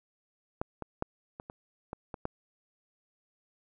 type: clicks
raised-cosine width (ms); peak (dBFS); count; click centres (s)
1; -17 / -23 / -16 / -27 / -28 / -23 / -24 / -18; 8; 0.615 / 0.823 / 1.024 / 1.399 / 1.499 / 1.931 / 2.142 / 2.254
effects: none